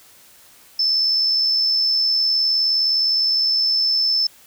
sine tone with amplitude modulation, 5274 Hz, E8, in tune, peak -14 dBFS, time 0.79-4.27 s, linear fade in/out 5 ms, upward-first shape sine, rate 79.5 Hz, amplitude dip 30%, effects white hiss -49 dBFS RMS until 4.46 s

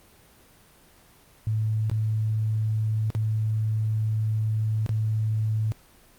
sine tone with dropouts, 109.1 Hz, A2, 14 cents flat, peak -22 dBFS, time 1.47-5.72 s, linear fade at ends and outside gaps 0 ms, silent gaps 1.898-1.914 / 3.103-3.15 / 4.863-4.892 s, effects pink hiss -55 dBFS RMS until 6.18 s + Opus 24 kbps

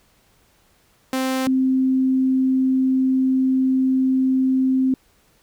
sawtooth / sine tone pair in turn, 261.5 / 261.5 Hz, C4 / C4, -1 / -1 cents, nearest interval unison, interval 0 cents, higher neither, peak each -16 / -15 dBFS, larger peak second, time 1.13-1.47 / 1.47-4.94 s, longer second, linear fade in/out 2 ms, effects pink hiss -59 dBFS RMS until 5.42 s

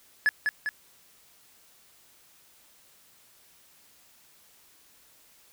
triangle tone with echo, 1710 Hz, A6, 50 cents flat, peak -17 dBFS, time 0.26-0.29 s, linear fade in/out 0 ms, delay 200 ms, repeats 2, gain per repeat -4 dB, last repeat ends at 0.69 s, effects white hiss -59 dBFS RMS until 5.52 s

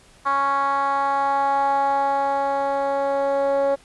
10% pulse tone with band-pass filter sweep, 277.2 Hz, C#4, in tune, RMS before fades -21 dBFS, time 0.25-3.76 s, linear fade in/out 20 ms, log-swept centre 1100 to 560 Hz, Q 4, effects pink hiss -52 dBFS RMS until 3.84 s + resampled to 24000 Hz

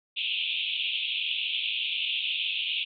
pink band-pass noise, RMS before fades -30 dBFS, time 0.16-2.85 s, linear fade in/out 20 ms, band 2500 to 3600 Hz, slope 96 dB/octave, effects none

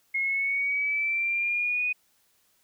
sine linear sweep, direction up, 2154 to 2489 Hz, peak -24 dBFS, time 0.14-1.93 s, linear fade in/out 10 ms, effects white hiss -67 dBFS RMS until 2.63 s

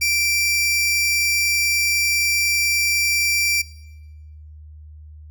sawtooth tone pair together, 2349 / 5610 Hz, D7 / F8, 0 / +7 cents, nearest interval octave + minor third, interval 1507 cents, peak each -15 / -23 dBFS, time 0.01-3.62 s, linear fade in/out 10 ms, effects noise-tail reverb RT60 1.0 s tail -19 dB re dry + added 76 Hz sine -38 dBFS peak until 5.3 s

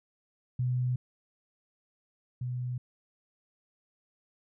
sine tone pair in turn, 125.3 / 124.51 Hz, B2 / B2, +25 / +15 cents, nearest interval unison, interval 10 cents, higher first, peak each -26 / -31 dBFS, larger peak first, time 0.59-0.96 / 2.41-2.78 s, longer neither, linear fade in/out 5 ms, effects none

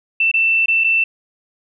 sine tone with dropouts, 2672 Hz, E7, 23 cents sharp, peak -12 dBFS, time 0.2-1.04 s, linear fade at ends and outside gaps 5 ms, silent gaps 0.315-0.339 / 0.66-0.682 / 0.839-0.843 s, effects none

